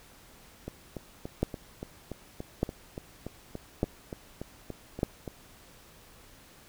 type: two click trains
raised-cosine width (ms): 2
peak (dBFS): -12 / -23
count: 4 / 17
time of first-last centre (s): 1.43-5.031 / 0.68-5.278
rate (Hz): 0.833 / 3.48
effects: pink hiss -55 dBFS RMS until 6.68 s